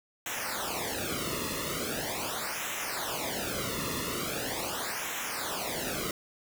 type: noise with flanger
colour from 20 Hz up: pink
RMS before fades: -34 dBFS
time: 0.26-6.11 s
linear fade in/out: 2 ms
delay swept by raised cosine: 0.21 to 1.31 ms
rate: 0.41 Hz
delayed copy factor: -0.95
effects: none